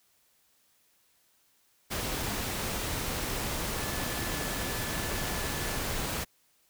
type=tone in noise; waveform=sine; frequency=1733 Hz; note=A6; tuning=27 cents flat; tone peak=-43 dBFS; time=3.76-5.79 s; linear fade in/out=20 ms; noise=pink; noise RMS=-33 dBFS; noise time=1.9-6.25 s; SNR=-13 dB; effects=white hiss -68 dBFS RMS until 6.69 s